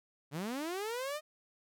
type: linear sweep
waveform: sawtooth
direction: up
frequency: 132.8 to 623 Hz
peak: -32 dBFS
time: 0.31-1.21 s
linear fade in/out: 50 ms
effects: none